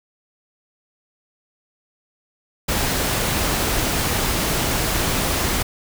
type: noise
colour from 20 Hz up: pink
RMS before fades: -21 dBFS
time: 2.68-5.63 s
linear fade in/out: 10 ms
effects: none